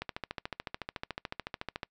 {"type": "click train", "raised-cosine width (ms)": 0.3, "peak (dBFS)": -19, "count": 26, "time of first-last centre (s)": [0.02, 1.832], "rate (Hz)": 13.8, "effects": ["noise-tail reverb RT60 0.1 s tail -25 dB re dry"]}